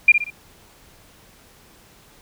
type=tone with echo; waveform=sine; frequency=2399 Hz; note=D7; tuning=36 cents sharp; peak=-6 dBFS; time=0.08-0.12 s; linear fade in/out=5 ms; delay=61 ms; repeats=3; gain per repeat=-8 dB; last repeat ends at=0.303 s; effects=pink hiss -51 dBFS RMS until 2.21 s